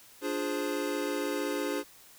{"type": "chord", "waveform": "square", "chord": "D half-diminished seventh", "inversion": "none", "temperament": "equal", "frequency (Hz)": [293.7, 349.2, 415.3, 523.3], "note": ["D4", "F4", "Ab4", "C5"], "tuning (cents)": [0, 0, 0, 0], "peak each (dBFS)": [-35, -38, -36, -37], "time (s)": [0.21, 1.84], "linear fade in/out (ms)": 50, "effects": ["white hiss -55 dBFS RMS until 2.18 s"]}